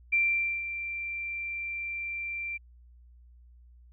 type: tone with ADSR envelope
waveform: sine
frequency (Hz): 2358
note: D7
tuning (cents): +6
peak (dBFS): -21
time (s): 0.12-2.58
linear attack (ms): 14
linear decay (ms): 490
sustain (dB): -11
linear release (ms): 18
effects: added 60 Hz sine -52 dBFS peak until 3.92 s